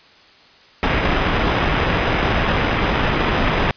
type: noise with sample-and-hold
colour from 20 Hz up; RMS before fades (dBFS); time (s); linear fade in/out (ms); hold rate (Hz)
pink; -18; 0.83-3.71; 0; 4410
effects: white hiss -48 dBFS RMS until 3.76 s + resampled to 11025 Hz